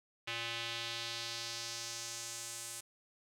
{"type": "tone with band-pass filter sweep", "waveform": "square", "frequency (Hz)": 116.54, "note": "A#2", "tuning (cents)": 0, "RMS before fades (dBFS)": -42, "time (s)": [0.27, 2.81], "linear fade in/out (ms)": 10, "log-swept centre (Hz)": [2800, 8800], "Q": 1.9, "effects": []}